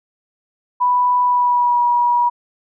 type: tone with pitch glide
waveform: sine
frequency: 987.8 to 964.1 Hz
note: B5 to B5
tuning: 0 to -42 cents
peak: -12 dBFS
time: 0.8-2.3 s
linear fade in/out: 20 ms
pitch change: -42 cents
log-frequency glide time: 1.23-1.81 s
effects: none